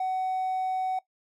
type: tone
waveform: triangle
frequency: 750 Hz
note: F#5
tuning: 23 cents sharp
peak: -23 dBFS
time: 0-0.99 s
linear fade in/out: 5 ms
effects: noise-tail reverb RT60 0.1 s tail -20 dB re dry + tanh soft clip ceiling -21 dBFS